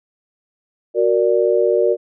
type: chord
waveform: sine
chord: Gb augmented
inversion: none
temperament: equal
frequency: 370 / 466.2 / 587.3 Hz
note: Gb4 / Bb4 / D5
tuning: 0 / 0 / 0 cents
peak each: -17 / -16 / -18 dBFS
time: 0.94-1.97 s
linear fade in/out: 50 ms
effects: none